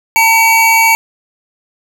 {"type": "tone pair together", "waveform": "square", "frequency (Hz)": [904, 2271], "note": ["A5", "C#7"], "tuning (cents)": [47, 41], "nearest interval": "octave + major third", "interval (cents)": 1594, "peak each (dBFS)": -10, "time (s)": [0.16, 0.95], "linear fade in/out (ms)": 0, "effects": []}